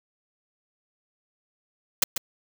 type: noise with echo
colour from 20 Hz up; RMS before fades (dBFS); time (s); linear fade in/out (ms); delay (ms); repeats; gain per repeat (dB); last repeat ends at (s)
white; -19; 2.02-2.04; 5; 140; 1; -8; 2.18
effects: none